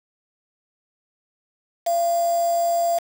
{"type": "tone with quantisation", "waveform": "sine", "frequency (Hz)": 683, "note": "F5", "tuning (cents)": -39, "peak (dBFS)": -18, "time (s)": [1.86, 2.99], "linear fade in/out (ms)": 10, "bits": 5, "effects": []}